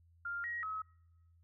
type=tone with pitch steps; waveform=sine; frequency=1398 / 1895 / 1283 Hz; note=F6 / A#6 / E6; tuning=+1 / +28 / -47 cents; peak=-37 dBFS; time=0.25-0.82 s; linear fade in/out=5 ms; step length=190 ms; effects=noise-tail reverb RT60 1.0 s tail -26 dB re dry + added 84 Hz sine -63 dBFS peak until 1.43 s